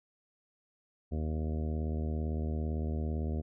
harmonic tone, 77.78 Hz, D#2, in tune, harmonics 1 / 2 / 3 / 4 / 5 / 6 / 7 / 8 / 9, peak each -32 / -40 / -39 / -46 / -45 / -49 / -50 / -52 / -52 dBFS, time 1.11-3.42 s, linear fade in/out 20 ms, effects none

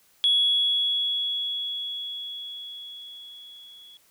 sine tone with level ramp, 3360 Hz, G#7, 19 cents sharp, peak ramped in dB -16 to -46 dBFS, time 0.24-3.97 s, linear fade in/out 0 ms, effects tanh soft clip ceiling -13 dBFS + white hiss -61 dBFS RMS until 4.1 s

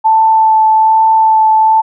sine tone with vibrato, 880 Hz, A5, in tune, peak -5 dBFS, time 0.04-1.82 s, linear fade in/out 20 ms, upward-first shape sine, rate 1.2 Hz, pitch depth 11 cents each way, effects none

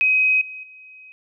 sine tone with level steps, 2527 Hz, D#7, 26 cents sharp, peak -14 / -32 / -41 dBFS, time 0.01-1.12 s, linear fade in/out 0 ms, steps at 0.41 / 0.63 s, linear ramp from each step 5 ms, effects none

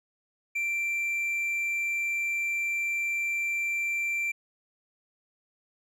triangle tone, 2353 Hz, D7, 3 cents sharp, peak -25 dBFS, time 0.55-4.32 s, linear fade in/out 10 ms, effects none

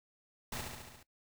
pink noise with echo, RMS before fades -40 dBFS, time 0.52-0.61 s, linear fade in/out 5 ms, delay 70 ms, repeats 6, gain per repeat -3 dB, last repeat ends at 1.03 s, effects noise-tail reverb RT60 0.1 s tail -18 dB re dry

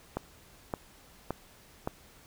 click train, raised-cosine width 1 ms, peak -17 dBFS, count 4, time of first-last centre 0.17-1.875 s, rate 1.76 Hz, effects pink hiss -57 dBFS RMS until 2.26 s

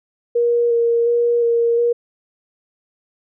sine tone with vibrato, 471 Hz, A#4, 18 cents sharp, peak -13 dBFS, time 0.35-1.93 s, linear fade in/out 10 ms, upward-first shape square, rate 1.4 Hz, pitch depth 13 cents each way, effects none

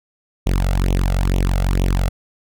sawtooth tone with flanger, 46 Hz, F#1, 9 cents flat, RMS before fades -17 dBFS, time 0.46-2.09 s, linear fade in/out 10 ms, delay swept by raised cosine 0.31 to 1.51 ms, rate 2.2 Hz, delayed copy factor +0.85, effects none

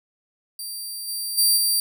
15% pulse tone with level steps, 4700 Hz, D8, 1 cent sharp, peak -24 / -20 / -9 / -12 dBFS, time 0.59-1.8 s, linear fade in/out 2 ms, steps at 1.07 / 1.37 / 1.56 s, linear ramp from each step 20 ms, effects none

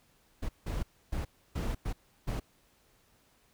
brown noise bursts at uneven times, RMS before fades -33 dBFS, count 6, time 0.42-0.49 / 0.66-0.83 / 1.12-1.25 / 1.55-1.75 / 1.85-1.93 / 2.27-2.4 s, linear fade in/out 10 ms, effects pink hiss -67 dBFS RMS until 3.53 s

